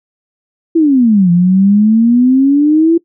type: exponential two-way sweep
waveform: sine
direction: down then up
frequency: 339.2 to 171.3 to 339.2 Hz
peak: -5 dBFS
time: 0.75-2.98 s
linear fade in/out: 10 ms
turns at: 1.31 s
effects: noise-tail reverb RT60 0.1 s tail -20 dB re dry